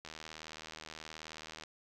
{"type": "click train", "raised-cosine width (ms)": 0.2, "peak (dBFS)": -28, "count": 126, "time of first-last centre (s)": [0.05, 1.636], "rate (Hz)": 78.8, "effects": []}